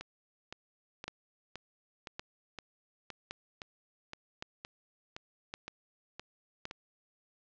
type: two click trains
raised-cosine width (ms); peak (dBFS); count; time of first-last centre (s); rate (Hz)
0.2; -21 / -24; 6 / 14; 1.08-6.654 / 0.01-6.711; 0.897 / 1.94
effects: low-pass 5000 Hz 12 dB/octave